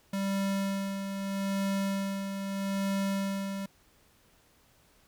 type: tone with tremolo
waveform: square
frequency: 196 Hz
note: G3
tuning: in tune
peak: -28 dBFS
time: 0.13-3.66 s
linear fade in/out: 5 ms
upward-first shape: sine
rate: 0.79 Hz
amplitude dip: 50%
effects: pink hiss -64 dBFS RMS until 5.07 s